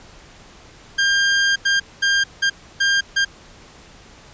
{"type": "tone bursts at uneven times", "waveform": "sawtooth", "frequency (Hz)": 1600, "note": "G6", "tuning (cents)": 35, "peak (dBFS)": -11, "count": 6, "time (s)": [[0.98, 1.56], [1.65, 1.8], [2.02, 2.24], [2.42, 2.5], [2.8, 3.01], [3.16, 3.25]], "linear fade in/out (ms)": 10, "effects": ["pink hiss -45 dBFS RMS until 4.33 s", "resampled to 16000 Hz"]}